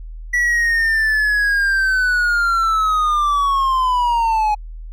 triangle linear sweep, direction down, 1953 to 834 Hz, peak -12 dBFS, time 0.33-4.55 s, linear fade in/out 10 ms, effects added 40 Hz sine -29 dBFS peak until 4.92 s

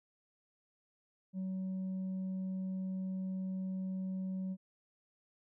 triangle tone with tanh clipping, 188.2 Hz, F#3, 30 cents sharp, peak -36 dBFS, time 1.33-4.57 s, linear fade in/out 50 ms, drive 7 dB, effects none

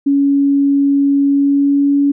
sine tone with pitch glide, 280 to 282.9 Hz, C#4 to C#4, +18 to +35 cents, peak -9 dBFS, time 0.06-2.12 s, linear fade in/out 10 ms, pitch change +17 cents, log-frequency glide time 1.27-2 s, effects none

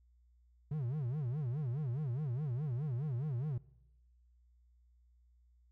triangle tone with vibrato, 135 Hz, C#3, 45 cents flat, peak -32 dBFS, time 0.71-3.58 s, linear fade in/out 5 ms, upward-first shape sine, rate 4.8 Hz, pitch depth 260 cents each way, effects noise-tail reverb RT60 0.9 s tail -21 dB re dry + added 60 Hz sine -64 dBFS peak until 5.71 s

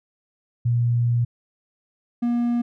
sine / triangle tone pair in turn, 119.3 / 238.6 Hz, A#2 / A#3, +41 / +41 cents, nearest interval octave, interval 1200 cents, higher second, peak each -17 dBFS, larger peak neither, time 0.65-1.25 / 2.22-2.62 s, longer first, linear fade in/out 10 ms, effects none

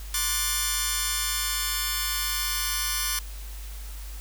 5% pulse chord, D dominant seventh, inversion third, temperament just, 1057.2 / 1174.7 / 1468.3 / 1762 Hz, C6 / D6 / F#6 / A6, +18 / 0 / -14 / +2 cents, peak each -20 dBFS, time 0.14-3.19 s, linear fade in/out 2 ms, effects added 50 Hz sine -35 dBFS peak until 4.2 s + white hiss -46 dBFS RMS until 4.2 s

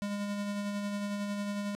square tone with tremolo, 203.6 Hz, G#3, 34 cents flat, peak -32 dBFS, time 0.02-1.75 s, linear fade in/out 0 ms, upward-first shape sine, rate 11 Hz, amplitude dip 30%, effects low-pass 10000 Hz 12 dB/octave

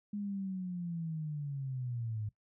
sine linear sweep, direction down, 207.7 to 103.83 Hz, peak -35 dBFS, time 0.13-2.29 s, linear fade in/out 5 ms, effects noise-tail reverb RT60 0.1 s tail -18 dB re dry

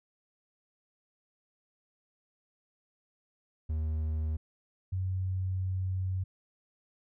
triangle / sine tone pair in turn, 78.2 / 93.49 Hz, D#2 / F#2, +9 / +18 cents, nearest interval minor third, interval 309 cents, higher second, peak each -27 / -29 dBFS, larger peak first, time 3.69-4.37 / 4.92-6.24 s, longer second, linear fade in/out 10 ms, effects none

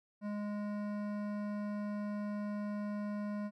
triangle tone with hard clipping, 207.1 Hz, G#3, 5 cents flat, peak -38 dBFS, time 0.21-3.51 s, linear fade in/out 50 ms, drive 18 dB, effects none

